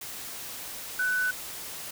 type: tone in noise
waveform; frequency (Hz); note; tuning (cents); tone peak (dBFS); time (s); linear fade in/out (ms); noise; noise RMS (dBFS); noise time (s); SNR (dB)
sine; 1496; F#6; +19; -24; 0.99-1.31; 5; white; -39; 0.01-1.91; +12
effects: none